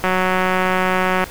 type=click train; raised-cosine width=0.5 ms; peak=-3 dBFS; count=223; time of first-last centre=0.04-1.24 s; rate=185 Hz; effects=pink hiss -36 dBFS RMS until 1.3 s